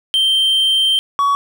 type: tone pair in turn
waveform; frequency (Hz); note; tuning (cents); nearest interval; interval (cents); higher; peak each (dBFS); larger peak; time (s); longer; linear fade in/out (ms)
triangle; 3136 / 1125.2; G7 / C#6; 0 / +26; octave + tritone; 1774; first; -10; neither; 0.14-0.99 / 1.19-1.35; first; 0
effects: none